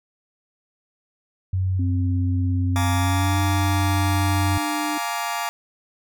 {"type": "tone", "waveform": "sine", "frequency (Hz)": 93.5, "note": "F#2", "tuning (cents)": 19, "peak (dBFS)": -19, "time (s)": [1.53, 4.58], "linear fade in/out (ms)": 5}
{"type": "tone with pitch glide", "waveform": "sine", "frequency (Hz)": [262.8, 300.1], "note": ["C4", "D4"], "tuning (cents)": [8, 38], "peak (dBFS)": -26, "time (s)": [1.79, 4.98], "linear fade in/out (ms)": 5, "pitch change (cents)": 230, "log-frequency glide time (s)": [2.92, 3.39]}
{"type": "chord", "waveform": "sawtooth", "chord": "Bb dominant seventh", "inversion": "second", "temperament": "just", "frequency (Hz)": [699.2, 839.1, 932.3, 1165.4], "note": ["F5", "Ab5", "Bb5", "D6"], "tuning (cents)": [2, 18, 0, -14], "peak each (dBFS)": -26, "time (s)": [2.76, 5.49], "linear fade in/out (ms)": 0}
{"effects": []}